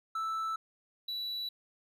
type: tone pair in turn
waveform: triangle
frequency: 1318.5 / 3940 Hz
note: E6 / B7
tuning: 0 / -5 cents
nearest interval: octave + perfect fifth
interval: 1895 cents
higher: second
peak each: -30 / -33 dBFS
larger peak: first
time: 0.15-0.56 / 1.08-1.49 s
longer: neither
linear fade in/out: 5 ms
effects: none